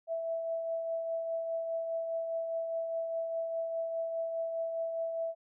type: tone with tremolo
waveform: sine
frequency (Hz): 659.3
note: E5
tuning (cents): 0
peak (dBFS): -30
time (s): 0.07-5.35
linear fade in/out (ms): 50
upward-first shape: triangle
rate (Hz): 4.9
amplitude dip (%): 40
effects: none